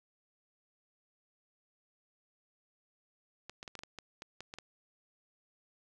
clicks, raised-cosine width 0.2 ms, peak -27 dBFS, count 11, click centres 3.496 / 3.629 / 3.678 / 3.753 / 3.791 / 3.835 / 3.987 / 4.221 / 4.406 / 4.539 / 4.586 s, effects none

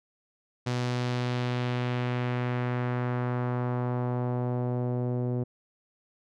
sawtooth tone with low-pass filter sweep, 123.47 Hz, B2, in tune, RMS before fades -29 dBFS, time 0.66-5.44 s, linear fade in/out 10 ms, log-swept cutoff 5800 to 460 Hz, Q 1.2, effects none

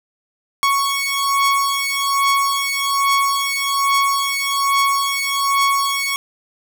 sawtooth beating tone pair, 1108.7 / 1109.9 Hz, C#6 / C#6, 0 / +2 cents, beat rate 1.2 Hz, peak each -15 dBFS, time 0.63-6.16 s, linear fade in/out 0 ms, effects none

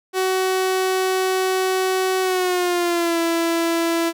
sawtooth tone with pitch glide, 375 to 334.1 Hz, F#4 to E4, +23 to +23 cents, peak -14 dBFS, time 0.13-4.13 s, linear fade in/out 50 ms, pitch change -200 cents, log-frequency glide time 2.22-3.19 s, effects none

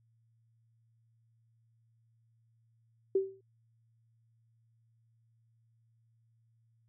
sine tone with exponential decay, 385.8 Hz, G4, 28 cents flat, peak -22 dBFS, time 3.15-3.41 s, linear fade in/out 5 ms, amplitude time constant 55 ms, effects added 114 Hz sine -67 dBFS peak until 6.88 s

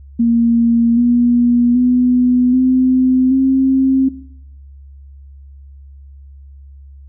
sine tone with pitch steps, 233.1 / 240.8 / 248.7 / 256.9 / 265.3 Hz, A#3 / B3 / B3 / C4 / C4, 0 / -44 / +12 / -32 / +24 cents, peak -9 dBFS, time 0.19-4.09 s, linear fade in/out 10 ms, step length 780 ms, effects noise-tail reverb RT60 0.7 s tail -17 dB re dry + added 69 Hz sine -35 dBFS peak until 7.08 s

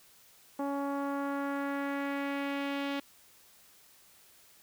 sawtooth tone with low-pass filter sweep, 280.2 Hz, C#4, 19 cents sharp, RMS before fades -34 dBFS, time 0.59-3 s, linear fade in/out 5 ms, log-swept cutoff 930 to 3300 Hz, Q 1.8, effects white hiss -60 dBFS RMS until 4.62 s

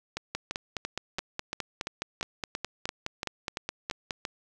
two click trains, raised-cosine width 0.2 ms, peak -15 / -14 dBFS, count 13 / 19, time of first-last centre 0.17-4.252 / 0.35-4.108 s, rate 2.94 / 4.79 Hz, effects none

